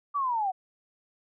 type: linear sweep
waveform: sine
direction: down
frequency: 1174.7 to 728 Hz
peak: -25 dBFS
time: 0.14-0.52 s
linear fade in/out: 20 ms
effects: none